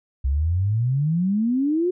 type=exponential sweep; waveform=sine; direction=up; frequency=64.2 to 370.9 Hz; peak=-18 dBFS; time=0.24-1.91 s; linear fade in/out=10 ms; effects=none